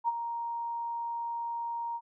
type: tone with ADSR envelope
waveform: sine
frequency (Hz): 935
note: A#5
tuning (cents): +5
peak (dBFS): -23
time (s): 0.04-2.01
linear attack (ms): 41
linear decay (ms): 29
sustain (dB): -9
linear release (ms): 55
effects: none